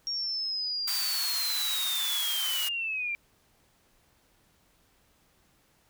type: linear sweep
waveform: sine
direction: down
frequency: 5588 to 2347 Hz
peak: -29 dBFS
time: 0.07-3.15 s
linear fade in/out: 0 ms
type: high-pass noise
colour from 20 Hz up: white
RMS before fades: -33 dBFS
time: 0.87-2.69 s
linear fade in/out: 10 ms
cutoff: 890 Hz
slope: 24 dB/octave
effects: pink hiss -66 dBFS RMS until 5.89 s